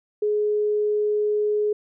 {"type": "tone", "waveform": "sine", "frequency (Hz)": 420, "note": "G#4", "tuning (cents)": 19, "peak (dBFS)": -19, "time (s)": [0.22, 1.73], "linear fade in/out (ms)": 5, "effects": []}